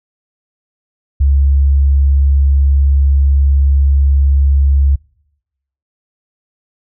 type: tone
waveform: sine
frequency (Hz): 69.3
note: C#2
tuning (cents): 0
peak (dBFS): -7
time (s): 1.2-4.96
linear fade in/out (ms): 10
effects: noise-tail reverb RT60 0.9 s tail -26 dB re dry